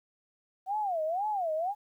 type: tone with vibrato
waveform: sine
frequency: 730 Hz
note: F#5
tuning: 24 cents flat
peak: -28 dBFS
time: 0.66-1.75 s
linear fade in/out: 50 ms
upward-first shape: sine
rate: 2 Hz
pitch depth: 280 cents each way
effects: 11-bit